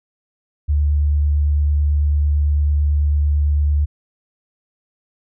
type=tone with vibrato; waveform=sine; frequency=73.42 Hz; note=D2; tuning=in tune; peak=-13 dBFS; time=0.68-3.86 s; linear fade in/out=20 ms; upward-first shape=triangle; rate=9 Hz; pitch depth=13 cents each way; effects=none